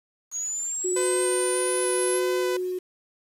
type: exponential sweep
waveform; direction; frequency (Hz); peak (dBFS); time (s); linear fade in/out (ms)
sine; up; 6610 to 11200; -27; 0.31-2.21; 50
type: tone with tremolo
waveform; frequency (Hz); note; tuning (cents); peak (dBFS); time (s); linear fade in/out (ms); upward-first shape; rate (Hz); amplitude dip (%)
sine; 365.5; F#4; -21; -23; 0.84-2.79; 10; sine; 0.89; 30
type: tone with vibrato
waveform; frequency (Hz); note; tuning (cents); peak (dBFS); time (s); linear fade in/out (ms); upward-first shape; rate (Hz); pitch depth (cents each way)
sawtooth; 503; B4; +32; -23; 0.96-2.57; 5; square; 1.7; 8
effects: resampled to 32000 Hz + 8-bit